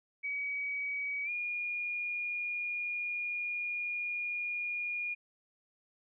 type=tone with pitch glide; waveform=sine; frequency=2268 to 2431 Hz; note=C#7 to D#7; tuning=+39 to -41 cents; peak=-33 dBFS; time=0.23-5.15 s; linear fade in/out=20 ms; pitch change=+120 cents; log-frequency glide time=1.24-1.3 s; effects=none